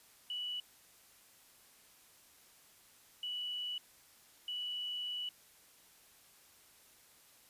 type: tone bursts at uneven times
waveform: sine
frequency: 2952 Hz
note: F#7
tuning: 5 cents flat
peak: -37 dBFS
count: 3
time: 0.3-0.6 / 3.23-3.78 / 4.48-5.29 s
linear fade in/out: 2 ms
effects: white hiss -63 dBFS RMS until 7.49 s + resampled to 32000 Hz